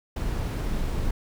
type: noise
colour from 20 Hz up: brown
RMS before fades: -27 dBFS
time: 0.16-1.11 s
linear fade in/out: 5 ms
effects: none